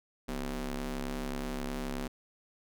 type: ring-modulated tone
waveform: sawtooth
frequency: 138.9 Hz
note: C#3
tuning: 4 cents sharp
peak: -27 dBFS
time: 0.28-2.08 s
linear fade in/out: 10 ms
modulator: 105 Hz
effects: none